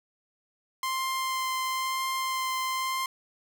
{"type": "tone with vibrato", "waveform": "sawtooth", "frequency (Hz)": 1046.5, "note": "C6", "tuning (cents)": 0, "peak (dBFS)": -24, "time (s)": [0.83, 3.06], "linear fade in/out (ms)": 2, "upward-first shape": "sine", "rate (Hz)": 1, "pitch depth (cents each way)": 10, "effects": []}